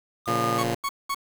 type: tone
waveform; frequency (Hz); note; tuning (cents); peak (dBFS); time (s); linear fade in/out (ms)
sine; 1216; D#6; -40; -25; 0.25-0.61; 50
type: chord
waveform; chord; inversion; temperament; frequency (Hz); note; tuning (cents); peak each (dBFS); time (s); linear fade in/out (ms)
10% pulse; Bb minor; none; just; 116.54 / 139.85 / 174.81; Bb2 / Db3 / F3; 0 / +16 / +2; -19 / -23 / -25; 0.27-0.75; 10
type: tone bursts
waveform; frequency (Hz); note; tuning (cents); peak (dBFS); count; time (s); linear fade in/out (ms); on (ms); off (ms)
40% pulse; 1108.7; C#6; 0; -24; 3; 0.58-1.148; 10; 56; 200
effects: 7-bit